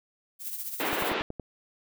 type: noise with tremolo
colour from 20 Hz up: violet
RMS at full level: -33 dBFS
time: 0.39-1.14 s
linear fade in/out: 50 ms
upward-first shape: triangle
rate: 15 Hz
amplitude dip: 65%
type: band-pass noise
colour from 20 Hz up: pink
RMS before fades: -30 dBFS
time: 0.8-1.22 s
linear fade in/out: 0 ms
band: 280 to 3400 Hz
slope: 24 dB/octave
type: click train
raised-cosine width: 2 ms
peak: -23 dBFS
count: 6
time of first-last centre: 0.93-1.397 s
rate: 10.7 Hz
effects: none